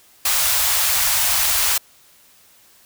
white band-stop noise, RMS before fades -18 dBFS, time 0.25-1.78 s, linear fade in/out 5 ms, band 100 to 650 Hz, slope 24 dB/octave, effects white hiss -52 dBFS RMS until 2.85 s

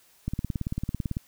click train, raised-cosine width 5 ms, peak -16 dBFS, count 17, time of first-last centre 0.28-1.169 s, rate 18 Hz, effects white hiss -60 dBFS RMS until 1.27 s

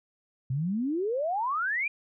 sine exponential sweep, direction up, 123.47 to 2458 Hz, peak -26 dBFS, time 0.5-1.88 s, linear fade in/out 5 ms, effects none

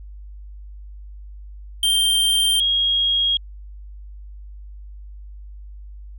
square / sine tone pair in turn, 3161 / 3275 Hz, G7 / G#7, +14 / -25 cents, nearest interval minor second, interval 61 cents, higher second, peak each -16 dBFS, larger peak neither, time 1.83-2.6 / 2.6-3.37 s, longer neither, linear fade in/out 2 ms, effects added 50 Hz sine -35 dBFS peak until 6.18 s

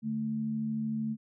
sine tone pair together, 146.83 / 220 Hz, D3 / A3, 0 / 0 cents, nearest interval perfect fifth, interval 700 cents, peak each -39 / -30 dBFS, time 0.02-1.17 s, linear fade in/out 50 ms, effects none

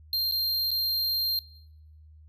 square tone with dropouts, 4186 Hz, C8, in tune, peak -25 dBFS, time 0.13-1.39 s, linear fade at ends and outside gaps 1 ms, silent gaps 0.313-0.321 / 0.707-0.714 s, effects noise-tail reverb RT60 0.9 s tail -22 dB re dry + added 77 Hz sine -49 dBFS peak until 2.28 s

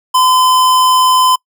square tone, 1021 Hz, C6, 43 cents flat, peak -8 dBFS, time 0.14-1.36 s, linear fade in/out 10 ms, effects noise-tail reverb RT60 0.1 s tail -26 dB re dry

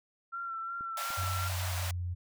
sine tone with vibrato, 1358 Hz, F6, 49 cents flat, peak -35 dBFS, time 0.32-1.49 s, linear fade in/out 20 ms, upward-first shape sine, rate 2.8 Hz, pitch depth 29 cents each way
clicks, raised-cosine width 3 ms, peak -38 dBFS, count 3, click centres 0.809 / 1.105 / 1.234 s
pink high-pass noise, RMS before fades -39 dBFS, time 0.97-1.91 s, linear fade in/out 2 ms, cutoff 560 Hz, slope 96 dB/octave
sine tone with pitch glide, 92.5 to 88.48 Hz, F#2 to F2, 0 to +23 cents, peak -32 dBFS, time 1.17-2.15 s, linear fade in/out 20 ms, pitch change -77 cents, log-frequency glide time 1.28-1.89 s
effects none

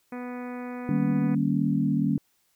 harmonic tone, 246.9 Hz, B3, in tune, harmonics 1 / 2 / 3 / 4 / 5 / 6 / 7 / 8 / 9 / 10, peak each -34 / -40 / -44 / -46 / -48 / -50 / -51 / -52 / -53 / -54 dBFS, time 0.12-1.35 s, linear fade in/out 5 ms
sine chord, Eb dominant seventh, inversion none, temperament equal with one note detuned, 153.42 / 196 / 233.1 / 277.2 Hz, Eb3 / G3 / Bb3 / Db4, -24 / 0 / 0 / 0 cents, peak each -27 dBFS, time 0.89-2.18 s, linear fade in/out 2 ms
effects white hiss -69 dBFS RMS until 2.55 s

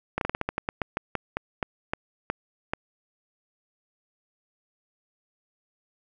slowing click train, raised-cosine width 0.5 ms, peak -11 dBFS, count 17, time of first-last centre 0.18-2.735 s, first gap 32 ms, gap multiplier 1.19, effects none

